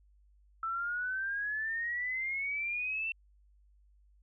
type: exponential sweep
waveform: sine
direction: up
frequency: 1318.5 to 2700 Hz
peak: -32 dBFS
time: 0.63-3.12 s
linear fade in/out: 2 ms
effects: added 50 Hz sine -61 dBFS peak until 4.22 s